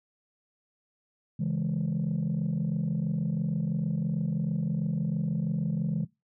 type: chord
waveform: sine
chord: C# minor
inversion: none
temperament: equal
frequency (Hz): 138.59 / 164.81 / 207.7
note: C#3 / E3 / G#3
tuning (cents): 0 / 0 / 0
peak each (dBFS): -30 / -28 / -30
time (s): 1.39-6.05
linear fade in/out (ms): 10
effects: noise-tail reverb RT60 0.2 s tail -19 dB re dry + tanh soft clip ceiling -22 dBFS